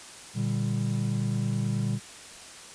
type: chord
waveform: triangle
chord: G minor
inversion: first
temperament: just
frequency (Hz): 117.6 / 147 / 196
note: Bb2 / D3 / G3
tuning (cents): +16 / +2 / 0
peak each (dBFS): -26 / -30 / -28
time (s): 0.34-2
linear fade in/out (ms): 50
effects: white hiss -45 dBFS RMS until 2.74 s + resampled to 22050 Hz